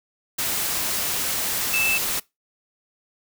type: tone in noise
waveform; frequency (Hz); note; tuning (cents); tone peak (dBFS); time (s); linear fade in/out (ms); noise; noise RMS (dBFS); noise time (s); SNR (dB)
sine; 2637; E7; 0; -20; 1.73-1.98; 10; white; -25; 0.38-2.2; +2
effects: noise-tail reverb RT60 0.2 s tail -22 dB re dry